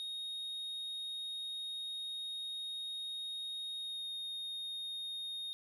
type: tone with pitch glide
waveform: triangle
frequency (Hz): 3729 to 3705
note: A#7 to A#7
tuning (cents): 0 to -11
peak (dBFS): -38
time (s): 0-5.53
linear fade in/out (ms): 0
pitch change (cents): -11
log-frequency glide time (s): 3.77-4.07
effects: none